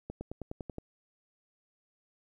accelerating click train, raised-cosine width 2 ms, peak -25 dBFS, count 8, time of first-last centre 0.1-0.784 s, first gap 110 ms, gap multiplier 0.96, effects 11-bit

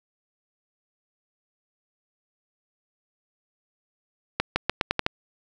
accelerating click train, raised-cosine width 0.3 ms, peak -5 dBFS, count 7, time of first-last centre 4.4-5.064 s, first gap 160 ms, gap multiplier 0.85, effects none

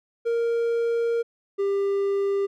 triangle tone pair in turn, 465.8 / 397.3 Hz, A#4 / G4, -1 / +23 cents, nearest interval minor third, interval 276 cents, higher first, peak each -19 dBFS, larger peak neither, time 0.25-1.23 / 1.58-2.47 s, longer first, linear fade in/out 20 ms, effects none

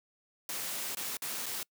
white noise with dropouts, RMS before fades -37 dBFS, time 0.49-1.63 s, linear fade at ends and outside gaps 2 ms, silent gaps 0.949-0.97 / 1.17-1.22 / 1.459-1.463 s, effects noise-tail reverb RT60 0.1 s tail -26 dB re dry + high-pass 150 Hz 12 dB/octave

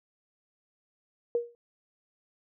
sine tone with exponential decay, 473.9 Hz, A#4, 28 cents sharp, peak -21 dBFS, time 1.35-1.55 s, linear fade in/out 1 ms, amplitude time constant 43 ms, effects none

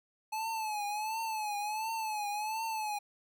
square tone with vibrato, 860 Hz, A5, 40 cents flat, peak -34 dBFS, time 0.32-2.99 s, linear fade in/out 10 ms, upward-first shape triangle, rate 1.4 Hz, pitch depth 95 cents each way, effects none

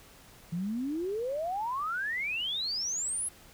sine exponential sweep, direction up, 163.1 to 11000 Hz, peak -30 dBFS, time 0.52-3.29 s, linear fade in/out 10 ms, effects pink hiss -55 dBFS RMS until 3.53 s

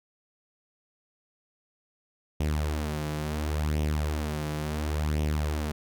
sawtooth tone with flanger, 75.7 Hz, D#2, 47 cents flat, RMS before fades -29 dBFS, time 2.4-5.72 s, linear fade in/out 5 ms, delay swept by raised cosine 0.33 to 6.03 ms, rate 0.71 Hz, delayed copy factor +0.6, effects none

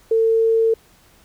sine tone, 449.9 Hz, A4, 39 cents sharp, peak -13 dBFS, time 0.11-0.74 s, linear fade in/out 5 ms, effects pink hiss -53 dBFS RMS until 1.24 s

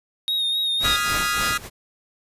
triangle tone with vibrato, 3729 Hz, A#7, in tune, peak -19 dBFS, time 0.28-0.96 s, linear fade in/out 0 ms, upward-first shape sine, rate 3.9 Hz, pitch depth 34 cents each way
pink noise with tremolo, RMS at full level -28 dBFS, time 0.79-1.7 s, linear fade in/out 50 ms, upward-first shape sine, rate 3.4 Hz, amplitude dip 80%
sawtooth chord, F half-diminished seventh, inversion third, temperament equal, 1244.5 / 1396.9 / 1661.2 / 1975.5 Hz, Eb6 / F6 / Ab6 / Cb7, 0 / 0 / 0 / 0 cents, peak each -21 / -22 / -25 / -26 dBFS, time 0.84-1.58 s, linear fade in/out 10 ms
effects resampled to 32000 Hz

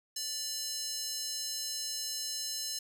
square tone with high-pass filter, 587 Hz, D5, 1 cent flat, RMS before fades -37 dBFS, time 0.16-2.79 s, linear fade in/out 5 ms, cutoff 5200 Hz, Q 2.4, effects none

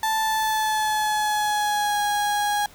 35% pulse tone with pitch glide, 880 to 825.8 Hz, A5 to G#5, 0 to -10 cents, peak -19 dBFS, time 0.03-2.66 s, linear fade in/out 2 ms, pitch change -110 cents, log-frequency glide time 0.21-2 s, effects pink hiss -49 dBFS RMS until 2.74 s

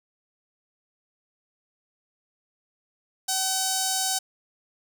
5% pulse tone with notch filter, 760 Hz, F#5, 46 cents sharp, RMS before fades -26 dBFS, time 3.28-4.19 s, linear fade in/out 10 ms, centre 2100 Hz, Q 0.58, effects none

